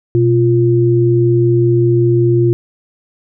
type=tone pair together; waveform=sine; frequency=122.9 / 348 Hz; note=B2 / F4; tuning=-8 / -6 cents; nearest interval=octave + tritone; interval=1802 cents; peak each=-11 dBFS; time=0.15-2.53 s; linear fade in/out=0 ms; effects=none

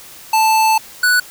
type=tone pair in turn; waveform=square; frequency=880 / 1480 Hz; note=A5 / F#6; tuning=0 / 0 cents; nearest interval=major sixth; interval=900 cents; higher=second; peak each=-11 dBFS; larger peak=neither; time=0.33-0.78 / 1.03-1.2 s; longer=first; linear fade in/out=5 ms; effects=white hiss -38 dBFS RMS until 1.3 s

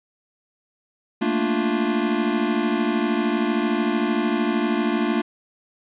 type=chord; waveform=square; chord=Bb major seventh; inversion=third; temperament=equal; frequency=220 / 233.1 / 293.7 / 349.2 Hz; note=A3 / Bb3 / D4 / F4; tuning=0 / 0 / 0 / 0 cents; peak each=-26 dBFS; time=1.21-5.22 s; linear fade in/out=10 ms; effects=resampled to 8000 Hz + 9-bit

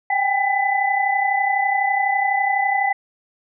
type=tone cluster; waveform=sine; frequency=777 / 809 / 2000 Hz; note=G5 / G#5 / B6; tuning=-16 / -46 / +21 cents; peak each=-21 dBFS; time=0.1-2.93 s; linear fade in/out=5 ms; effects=none

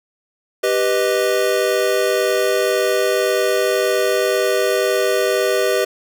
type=chord; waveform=square; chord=G augmented; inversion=none; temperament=equal; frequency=392 / 493.9 / 622.3 Hz; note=G4 / B4 / D#5; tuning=0 / 0 / 0 cents; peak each=-20 / -20 / -21 dBFS; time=0.63-5.85 s; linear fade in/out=10 ms; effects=none

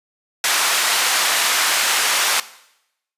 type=band-pass noise; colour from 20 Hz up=pink; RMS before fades=-18 dBFS; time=0.44-2.4 s; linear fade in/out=2 ms; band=1100 to 12000 Hz; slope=12 dB/octave; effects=noise-tail reverb RT60 0.8 s tail -17 dB re dry + resampled to 32000 Hz

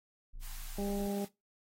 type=tone; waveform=triangle; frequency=28.54 Hz; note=A#0; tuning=36 cents flat; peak=-39 dBFS; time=0.33-1.08 s; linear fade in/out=20 ms
type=high-pass noise; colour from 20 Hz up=white; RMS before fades=-50 dBFS; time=0.4-1.29 s; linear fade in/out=50 ms; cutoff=690 Hz; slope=48 dB/octave
type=harmonic tone; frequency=200.6 Hz; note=G3; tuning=40 cents sharp; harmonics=1 / 2 / 3 / 4; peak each=-35 / -39 / -44 / -46 dBFS; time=0.78-1.25 s; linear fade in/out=5 ms
effects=noise-tail reverb RT60 0.2 s tail -19 dB re dry + AAC 48 kbps

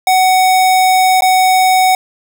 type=tone with dropouts; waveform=square; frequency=747 Hz; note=F#5; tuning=16 cents sharp; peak=-8 dBFS; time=0.07-1.95 s; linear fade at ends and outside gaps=2 ms; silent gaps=1.208-1.221 s; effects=none

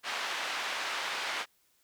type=band-pass noise; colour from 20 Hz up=pink; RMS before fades=-35 dBFS; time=0.03-1.46 s; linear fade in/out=50 ms; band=980 to 3900 Hz; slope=12 dB/octave; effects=white hiss -70 dBFS RMS until 1.83 s

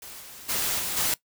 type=noise with level steps; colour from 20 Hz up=white; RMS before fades=-42 / -44 / -27 / -30 / -25 dBFS; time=0.02-1.14 s; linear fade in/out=2 ms; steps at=0.19 / 0.48 / 0.78 / 0.96 s; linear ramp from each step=20 ms; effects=noise-tail reverb RT60 0.1 s tail -19 dB re dry

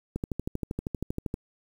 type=click train; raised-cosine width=3 ms; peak=-17 dBFS; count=16; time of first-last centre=0.16-1.341 s; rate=12.7 Hz; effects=8-bit

